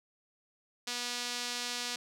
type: tone with band-pass filter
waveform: sawtooth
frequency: 243.3 Hz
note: B3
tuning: 26 cents flat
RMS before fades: -37 dBFS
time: 0.87-1.96 s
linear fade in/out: 5 ms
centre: 4900 Hz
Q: 1.2
effects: none